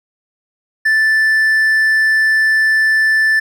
triangle tone, 1760 Hz, A6, in tune, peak -8 dBFS, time 0.85-3.4 s, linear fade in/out 10 ms, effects none

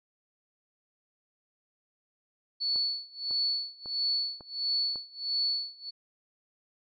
sine tone with tremolo, 4435 Hz, C#8, in tune, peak -25 dBFS, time 2.6-5.91 s, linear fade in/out 20 ms, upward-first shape sine, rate 1.5 Hz, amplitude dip 95%
click train, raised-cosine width 1 ms, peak -33 dBFS, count 5, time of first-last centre 2.76-4.958 s, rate 1.82 Hz
effects none

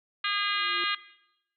harmonic tone, 407.7 Hz, G#4, 32 cents flat, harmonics 3 / 4 / 5 / 6 / 7 / 8 / 9 / 10, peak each -32 / -33 / -34 / -35 / -35 / -36 / -37 / -37 dBFS, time 0.24-0.95 s, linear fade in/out 5 ms
triangle tone with exponential growth, 349.2 Hz, F4, in tune, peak -35 dBFS, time 0.28-0.84 s, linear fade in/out 1 ms, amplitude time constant 120 ms
effects noise-tail reverb RT60 0.8 s tail -17 dB re dry

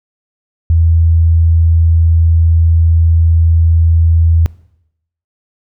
sine tone, 82.41 Hz, E2, in tune, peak -6 dBFS, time 0.7-4.46 s, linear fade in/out 0 ms, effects noise-tail reverb RT60 0.8 s tail -21 dB re dry

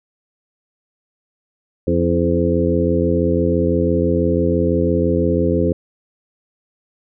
harmonic tone with a mistuned harmonic, 86 Hz, F2, 26 cents flat, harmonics 1 / 2 / 3 / 4 / 5 / 6, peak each -21 / -21 / -21 / -21 / -21 / -21 dBFS, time 1.87-5.73 s, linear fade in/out 5 ms, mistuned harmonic 4, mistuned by -45 cents, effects none

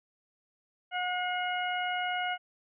harmonic tone with a mistuned harmonic, 725 Hz, F#5, 35 cents flat, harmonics 1 / 2 / 3 / 4, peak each -32 / -35 / -37 / -38 dBFS, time 0.91-2.38 s, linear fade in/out 50 ms, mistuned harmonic 3, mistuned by -26 cents, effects none

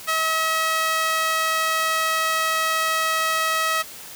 sawtooth tone with high-pass filter, 641 Hz, E5, 49 cents flat, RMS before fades -22 dBFS, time 0.07-3.83 s, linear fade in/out 20 ms, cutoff 1300 Hz, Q 1.5, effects white hiss -39 dBFS RMS until 4.15 s + high-pass 60 Hz 12 dB/octave

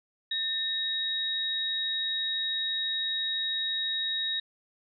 sine tone pair together, 1803 / 3794 Hz, A6 / A#7, +42 / +30 cents, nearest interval octave + minor second, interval 1288 cents, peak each -36 / -28 dBFS, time 0.31-4.4 s, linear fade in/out 5 ms, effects none

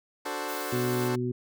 15% pulse chord, D dominant seventh, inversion none, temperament equal, 293.7 / 370 / 440 / 523.3 Hz, D4 / F#4 / A4 / C5, 0 / 0 / 0 / 0 cents, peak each -31 dBFS, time 0.25-1.16 s, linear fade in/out 10 ms
blue noise, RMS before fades -41 dBFS, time 0.48-1.09 s, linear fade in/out 10 ms
harmonic tone, 123.47 Hz, B2, in tune, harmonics 1 / 2 / 3, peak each -31 / -31 / -31 dBFS, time 0.72-1.32 s, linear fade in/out 10 ms
effects none

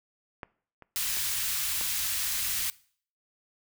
clicks, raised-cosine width 0.5 ms, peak -22 / -32 / -28 / -22 dBFS, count 4, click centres 0.432 / 0.823 / 1.171 / 1.812 s
white band-stop noise, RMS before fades -30 dBFS, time 0.96-2.7 s, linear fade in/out 0 ms, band 100 to 1600 Hz, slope 12 dB/octave
effects noise-tail reverb RT60 0.5 s tail -21 dB re dry

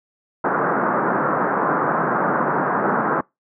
white band-pass noise, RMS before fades -20 dBFS, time 0.44-3.21 s, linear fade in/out 5 ms, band 140 to 1500 Hz, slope 48 dB/octave, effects noise-tail reverb RT60 0.2 s tail -25 dB re dry

